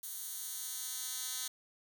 10% pulse tone with high-pass filter sweep, 255 Hz, C4, 44 cents flat, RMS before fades -41 dBFS, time 0.03-1.48 s, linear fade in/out 5 ms, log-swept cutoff 10000 to 4900 Hz, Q 0.74, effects none

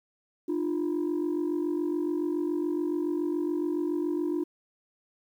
sine tone pair together, 302.1 / 349.2 Hz, D4 / F4, +49 / 0 cents, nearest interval minor third, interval 251 cents, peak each -27 dBFS, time 0.48-4.44 s, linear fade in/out 10 ms, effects tanh soft clip ceiling -23 dBFS + 10-bit

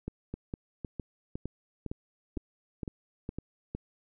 two click trains, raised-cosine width 3 ms, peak -23 / -22 dBFS, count 7 / 9, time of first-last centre 0.34-3.386 / 0.08-3.75 s, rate 1.97 / 2.18 Hz, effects none

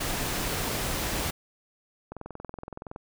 pink noise, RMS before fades -30 dBFS, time 0-1.31 s, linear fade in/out 10 ms
click train, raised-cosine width 1 ms, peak -24 dBFS, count 19, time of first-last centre 2.12-2.961 s, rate 21.4 Hz
effects none

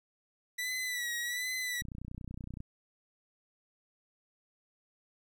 sawtooth tone with vibrato, 1963 Hz, B6, 11 cents flat, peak -30 dBFS, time 0.58-1.82 s, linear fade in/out 10 ms, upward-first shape sine, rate 1.3 Hz, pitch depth 57 cents each way
click train, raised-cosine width 5 ms, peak -30 dBFS, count 25, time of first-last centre 1.82-2.604 s, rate 30.6 Hz
effects 12-bit

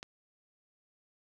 click, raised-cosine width 0.2 ms, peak -25 dBFS, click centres 0.029 s, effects none

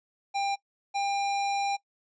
square tone pair in turn, 796 / 798.9 Hz, G5 / G5, +26 / +33 cents, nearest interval unison, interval 7 cents, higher second, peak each -27 dBFS, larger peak neither, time 0.34-0.56 / 0.94-1.77 s, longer second, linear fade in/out 20 ms, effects noise-tail reverb RT60 0.1 s tail -21 dB re dry + resampled to 16000 Hz

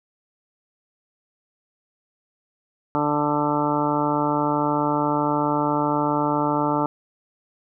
harmonic tone, 147.7 Hz, D3, 10 cents sharp, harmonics 1 / 2 / 3 / 4 / 5 / 6 / 7 / 8 / 9, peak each -30 / -24 / -30 / -28 / -33 / -24 / -34 / -29 / -31 dBFS, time 2.95-6.86 s, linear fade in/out 0 ms, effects none

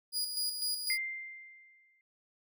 sawtooth tone with tremolo, 4897 Hz, D#8, 28 cents flat, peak -28 dBFS, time 0.12-0.98 s, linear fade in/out 50 ms, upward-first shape square, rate 4 Hz, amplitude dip 50%
sine tone with exponential decay, 2093 Hz, C7, in tune, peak -29 dBFS, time 0.9-2.01 s, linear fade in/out 1 ms, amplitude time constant 240 ms
effects none

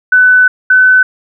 sine tone pair in turn, 1500 / 1510.4 Hz, F#6 / F#6, +23 / +35 cents, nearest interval unison, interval 12 cents, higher second, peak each -3 dBFS, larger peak neither, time 0.12-0.48 / 0.7-1.03 s, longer first, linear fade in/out 5 ms, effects none

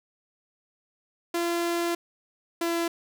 sawtooth tone pair in turn, 342.1 / 337.6 Hz, F4 / E4, -36 / +41 cents, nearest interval unison, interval 23 cents, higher first, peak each -21 dBFS, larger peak neither, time 1.34-1.95 / 2.61-2.88 s, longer first, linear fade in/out 5 ms, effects none

